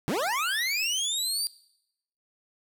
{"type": "linear sweep", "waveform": "25% pulse", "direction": "up", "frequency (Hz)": [121.8, 4768], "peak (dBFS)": -22, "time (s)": [0.08, 1.47], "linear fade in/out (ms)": 0, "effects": ["noise-tail reverb RT60 0.8 s tail -21 dB re dry"]}